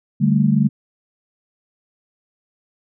sine chord, D suspended fourth, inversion none, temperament equal, 146.83 / 196 / 220 Hz, D3 / G3 / A3, 0 / 0 / 0 cents, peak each -17 dBFS, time 0.2-0.69 s, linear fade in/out 20 ms, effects none

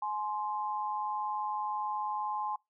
sine tone pair together, 844.8 / 1046.5 Hz, G#5 / C6, +29 / 0 cents, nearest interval major third, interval 371 cents, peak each -34 / -35 dBFS, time 0.02-2.56 s, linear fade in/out 5 ms, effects noise-tail reverb RT60 0.2 s tail -25 dB re dry

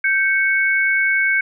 sine tone pair together, 1562.6 / 2215 Hz, G6 / C#7, -6 / -2 cents, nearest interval tritone, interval 604 cents, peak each -17 dBFS, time 0.04-1.41 s, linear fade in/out 5 ms, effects none

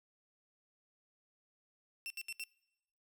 sawtooth tone bursts, 2700 Hz, E7, 41 cents sharp, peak -37 dBFS, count 4, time 2.06-2.438 s, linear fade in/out 0 ms, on 42 ms, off 70 ms, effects noise-tail reverb RT60 0.9 s tail -24 dB re dry

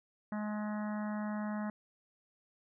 harmonic tone, 210.9 Hz, G#3, 27 cents sharp, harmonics 1 / 3 / 4 / 5 / 6 / 7 / 8 / 9, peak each -35 / -45 / -47 / -49 / -51 / -52 / -53 / -54 dBFS, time 0.32-1.7 s, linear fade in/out 2 ms, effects none

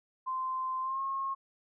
sine tone with pitch glide, 1039 to 1081.9 Hz, C6 to C#6, -12 to -42 cents, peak -31 dBFS, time 0.26-1.35 s, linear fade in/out 20 ms, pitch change +70 cents, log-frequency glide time 0.81-1.01 s, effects none

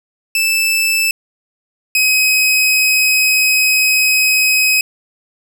sawtooth tone pair in turn, 2637 / 2533 Hz, E7 / D#7, 0 / +30 cents, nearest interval minor second, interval 70 cents, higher first, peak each -9 / -7 dBFS, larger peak second, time 0.35-1.11 / 1.95-4.81 s, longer second, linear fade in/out 2 ms, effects none

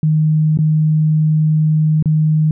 sine tone with dropouts, 155.1 Hz, D#3, 5 cents flat, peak -10 dBFS, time 0.03-2.51 s, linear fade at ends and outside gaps 2 ms, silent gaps 0.574-0.588 / 2.026-2.057 s, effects none

